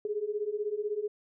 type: beating tone pair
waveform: sine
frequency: 408.6 / 424.6 Hz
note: G#4 / G#4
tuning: -28 / +38 cents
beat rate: 16 Hz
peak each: -34 / -32 dBFS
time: 0.05-1.08 s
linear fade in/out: 2 ms
effects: none